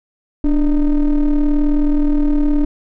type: ring-modulated tone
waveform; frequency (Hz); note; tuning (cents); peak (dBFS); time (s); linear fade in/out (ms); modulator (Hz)
triangle; 155.56; D#3; 0; -6; 0.44-2.65; 5; 136
effects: none